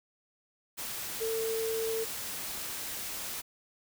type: tone in noise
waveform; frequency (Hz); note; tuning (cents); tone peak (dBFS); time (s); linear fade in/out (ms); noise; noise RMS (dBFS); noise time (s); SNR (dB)
sine; 448.3; A4; +32; -30; 1.2-2.05; 20; white; -38; 0.77-3.42; +5
effects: none

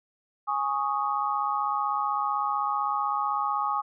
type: chord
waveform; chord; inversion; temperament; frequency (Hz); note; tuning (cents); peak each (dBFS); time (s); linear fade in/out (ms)
sine; Ab suspended fourth; none; equal; 830.6 / 1108.7 / 1244.5; Ab5 / Db6 / Eb6; 0 / 0 / 0; -29; 0.47-3.82; 20
effects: none

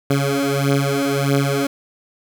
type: beating tone pair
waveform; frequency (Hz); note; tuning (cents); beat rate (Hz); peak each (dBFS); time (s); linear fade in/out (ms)
15% pulse; 138.59 / 140.19; C#3 / C#3; 0 / +20; 1.6; -13; 0.1-1.67; 5
effects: none

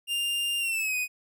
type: tone with pitch glide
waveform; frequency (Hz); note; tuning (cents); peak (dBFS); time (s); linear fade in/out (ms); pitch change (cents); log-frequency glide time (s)
45% pulse; 2800 to 2495; F7 to D#7; +4 to +4; -26; 0.07-1.08; 50; -200; 0.59-0.96
effects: none

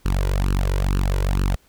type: tone with flanger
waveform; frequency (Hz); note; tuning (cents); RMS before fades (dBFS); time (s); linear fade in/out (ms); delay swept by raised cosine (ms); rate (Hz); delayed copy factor
sawtooth; 47.22; F#1; +36; -20; 0.05-1.56; 10; 0.69 to 2.09; 2.2; +0.9
effects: pink hiss -58 dBFS RMS until 1.68 s

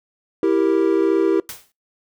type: chord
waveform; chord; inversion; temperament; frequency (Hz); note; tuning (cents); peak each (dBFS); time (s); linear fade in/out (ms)
triangle; E diminished; none; equal; 329.6 / 392 / 466.2; E4 / G4 / Bb4; 0 / 0 / 0; -16 / -16 / -20; 0.43-1.4; 2
type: noise with exponential decay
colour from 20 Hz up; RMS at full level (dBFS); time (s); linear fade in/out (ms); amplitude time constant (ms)
white; -29; 1.49-1.72; 1; 50
effects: noise-tail reverb RT60 0.2 s tail -22 dB re dry

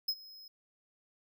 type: tone with ADSR envelope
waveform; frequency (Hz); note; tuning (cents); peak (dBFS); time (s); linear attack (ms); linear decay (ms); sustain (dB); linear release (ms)
square; 5120; D#8; +49; -28; 0.08-0.48; 8; 55; -22; 4
effects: none

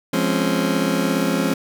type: chord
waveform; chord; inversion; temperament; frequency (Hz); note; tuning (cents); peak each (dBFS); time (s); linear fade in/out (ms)
30% pulse; Db major seventh; first; just; 173.24 / 207.9 / 259.9 / 277.2; F3 / Ab3 / C4 / Db4; -14 / +2 / -11 / 0; -21; 0.13-1.54; 5
effects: none

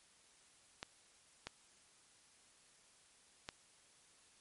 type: clicks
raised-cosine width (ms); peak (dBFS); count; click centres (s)
0.2; -25; 3; 0.829 / 1.47 / 3.489
effects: white hiss -67 dBFS RMS until 4.4 s + MP3 48 kbps

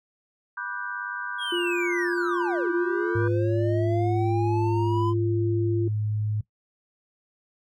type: chord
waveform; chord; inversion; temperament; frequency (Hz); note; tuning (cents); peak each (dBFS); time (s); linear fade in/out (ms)
sine; G major seventh; first; just; 980 / 1176 / 1470 / 1568; B5 / D6 / F#6 / G6; -14 / +2 / -12 / 0; -38 / -38 / -35 / -33; 0.57-3.28; 5
type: linear two-way sweep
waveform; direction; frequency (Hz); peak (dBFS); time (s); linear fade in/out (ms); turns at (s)
triangle; down then up; 3347 to 322.9 to 1026; -27; 1.38-5.14; 50; 2.7
type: tone with pitch glide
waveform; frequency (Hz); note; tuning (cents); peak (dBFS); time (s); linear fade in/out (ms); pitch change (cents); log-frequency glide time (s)
sine; 349.2 to 343.6; F4 to F4; 0 to -28; -24; 1.52-5.88; 5; -28; 2.71-5.61
type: tone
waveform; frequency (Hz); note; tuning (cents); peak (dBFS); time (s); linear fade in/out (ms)
sine; 106.1; G#2; +38; -24; 3.15-6.41; 5
effects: noise-tail reverb RT60 0.1 s tail -18 dB re dry

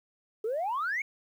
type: exponential sweep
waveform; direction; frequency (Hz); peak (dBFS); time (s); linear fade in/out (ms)
sine; up; 415.3 to 2269; -27; 0.44-1.02; 5
effects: tanh soft clip ceiling -25 dBFS + 10-bit

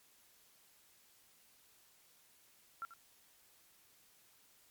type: tone with echo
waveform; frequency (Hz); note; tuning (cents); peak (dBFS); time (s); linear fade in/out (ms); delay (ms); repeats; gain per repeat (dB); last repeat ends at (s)
sine; 1362; F6; -44; -39; 2.82-2.85; 0; 87; 1; -13; 2.937
effects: white hiss -67 dBFS RMS until 4.7 s + MP3 96 kbps

